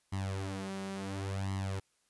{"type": "tone with flanger", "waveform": "sawtooth", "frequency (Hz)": 97, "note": "G2", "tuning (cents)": -18, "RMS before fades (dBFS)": -37, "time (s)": [0.12, 1.8], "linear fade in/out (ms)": 10, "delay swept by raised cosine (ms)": [0.98, 5.38], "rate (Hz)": 0.71, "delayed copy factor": 0.85, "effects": ["white hiss -74 dBFS RMS until 2.09 s", "resampled to 24000 Hz"]}